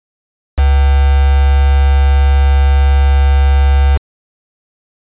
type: tone with quantisation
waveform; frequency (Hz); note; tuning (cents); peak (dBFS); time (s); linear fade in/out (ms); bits
sine; 69.3; C#2; 0; -6; 0.57-3.98; 20; 3
effects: resampled to 8000 Hz

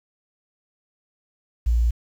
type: tone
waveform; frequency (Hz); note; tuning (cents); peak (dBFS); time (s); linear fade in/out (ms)
sine; 58.27; A#1; 0; -16; 1.66-1.91; 10
effects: 8-bit

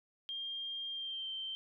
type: tone with pitch glide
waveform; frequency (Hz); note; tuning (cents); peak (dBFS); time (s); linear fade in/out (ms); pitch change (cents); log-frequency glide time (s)
sine; 3205 to 3125; G7 to G7; +38 to -6; -38; 0.29-1.55; 0; -44; 0.9-1.29
effects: none

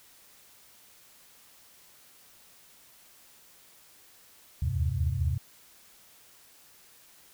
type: tone cluster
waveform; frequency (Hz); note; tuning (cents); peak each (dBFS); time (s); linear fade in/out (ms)
sine; 75.1 / 79.8 / 95 / 128.4; D2 / D#2 / F#2 / C3; +39 / +44 / +46 / -32; -31; 4.62-5.38; 5
effects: white hiss -57 dBFS RMS until 7.33 s

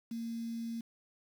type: tone with quantisation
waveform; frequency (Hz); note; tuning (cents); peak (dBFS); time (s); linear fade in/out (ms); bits
sine; 230.2; A#3; -22; -36; 0.11-0.81; 5; 9
effects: none

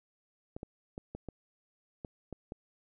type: clicks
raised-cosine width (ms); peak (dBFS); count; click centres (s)
2; -27; 8; 0.565 / 0.631 / 0.979 / 1.15 / 1.287 / 2.048 / 2.327 / 2.521
effects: none

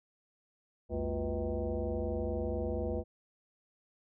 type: tone with frequency modulation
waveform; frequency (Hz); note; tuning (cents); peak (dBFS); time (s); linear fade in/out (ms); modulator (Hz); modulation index
sine; 203.9; G#3; -32; -31; 0.89-3.04; 50; 144; 2.9
effects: none

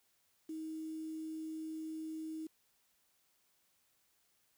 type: tone with quantisation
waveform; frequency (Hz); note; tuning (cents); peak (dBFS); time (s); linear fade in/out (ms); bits
sine; 316.5; D#4; +30; -40; 0.49-2.47; 5; 10
effects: white hiss -75 dBFS RMS until 4.57 s

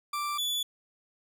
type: tone pair in turn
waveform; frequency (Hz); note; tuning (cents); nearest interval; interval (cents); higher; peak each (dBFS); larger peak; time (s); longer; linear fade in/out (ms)
40% pulse; 1174.7 / 3448; D6 / A7; 0 / -36; octave + perfect fifth; 1864; second; -29 / -27; second; 0.13-0.38 / 0.38-0.63; neither; 5
effects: none

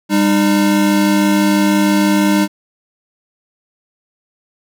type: tone pair together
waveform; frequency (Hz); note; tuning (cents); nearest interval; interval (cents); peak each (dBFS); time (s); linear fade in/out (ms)
square; 199.2 / 305.3; G3 / D#4; +28 / -33; perfect fifth; 739; -14; 0.09-2.48; 50
effects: none

